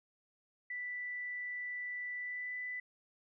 sine tone with pitch glide, 1975.5 to 1991.5 Hz, B6 to B6, 0 to +14 cents, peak -38 dBFS, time 0.7-2.8 s, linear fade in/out 5 ms, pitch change +14 cents, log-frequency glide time 2.17-2.54 s, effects none

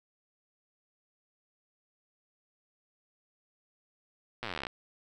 slowing click train, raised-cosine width 0.3 ms, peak -20 dBFS, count 21, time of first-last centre 4.43-4.668 s, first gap 8 ms, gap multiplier 1.04, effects none

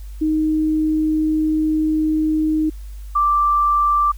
sine tone pair in turn, 311.1 / 1174.6 Hz, D#4 / D6, 0 / 0 cents, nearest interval octave + major seventh, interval 2300 cents, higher second, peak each -15 / -13 dBFS, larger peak second, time 0.21-2.7 / 3.15-4.12 s, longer first, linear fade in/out 10 ms, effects added 50 Hz sine -30 dBFS peak until 4.17 s + white hiss -52 dBFS RMS until 4.17 s

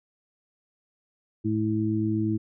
harmonic tone, 108.3 Hz, A2, 27 cents flat, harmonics 1 / 2 / 3, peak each -28 / -28 / -26 dBFS, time 1.44-2.38 s, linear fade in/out 20 ms, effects none

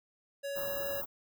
square tone, 560 Hz, C#5, 18 cents sharp, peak -36 dBFS, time 0.43-1.02 s, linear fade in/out 20 ms
white band-stop noise, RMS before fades -39 dBFS, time 0.55-1.06 s, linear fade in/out 20 ms, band 1400 to 13000 Hz, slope 96 dB/octave
effects none

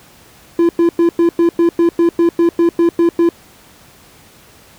triangle tone bursts, 339.4 Hz, F4, 49 cents flat, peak -6 dBFS, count 14, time 0.59-3.29 s, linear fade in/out 2 ms, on 100 ms, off 100 ms, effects pink hiss -44 dBFS RMS until 4.78 s + high-pass 60 Hz 12 dB/octave

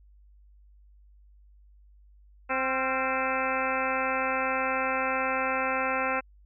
harmonic tone with a mistuned harmonic, 261.6 Hz, C4, in tune, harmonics 1 / 2 / 3 / 4 / 5 / 6 / 7 / 8 / 9 / 10, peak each -37 / -32 / -33 / -34 / -32 / -36 / -38 / -37 / -38 / -35 dBFS, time 2.49-6.21 s, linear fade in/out 20 ms, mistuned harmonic 5, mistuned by +62 cents, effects added 50 Hz sine -53 dBFS peak until 6.45 s

